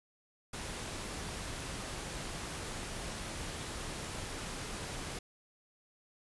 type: noise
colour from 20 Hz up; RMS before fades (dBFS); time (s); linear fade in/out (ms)
pink; -41; 0.53-5.19; 5
effects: resampled to 24000 Hz